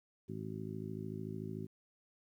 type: harmonic tone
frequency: 53.5 Hz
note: A1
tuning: 48 cents flat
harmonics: 2 / 3 / 4 / 5 / 6 / 7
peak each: -46 / -45 / -46 / -49 / -52 / -47 dBFS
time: 0.28-1.67 s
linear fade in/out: 20 ms
effects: 12-bit